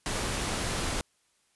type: noise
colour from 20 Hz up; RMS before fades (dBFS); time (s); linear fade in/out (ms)
pink; -31; 0.06-1.01; 0
effects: white hiss -70 dBFS RMS until 1.55 s + resampled to 24000 Hz